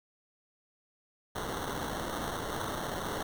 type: noise with sample-and-hold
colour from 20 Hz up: white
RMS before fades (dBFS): -36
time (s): 1.35-3.23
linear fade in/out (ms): 5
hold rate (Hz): 2450
effects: none